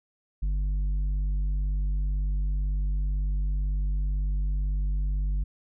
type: tone with tanh clipping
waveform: sine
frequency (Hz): 49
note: G1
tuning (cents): 0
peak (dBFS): -25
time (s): 0.42-5.44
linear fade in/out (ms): 10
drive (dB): 6
effects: none